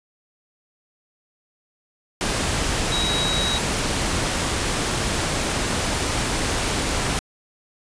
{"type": "tone in noise", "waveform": "sine", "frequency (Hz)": 3835, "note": "A#7", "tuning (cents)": 48, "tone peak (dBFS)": -23, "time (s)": [2.92, 3.58], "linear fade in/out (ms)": 0, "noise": "pink", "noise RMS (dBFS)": -23, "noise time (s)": [2.21, 7.19], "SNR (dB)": -3, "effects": ["resampled to 22050 Hz"]}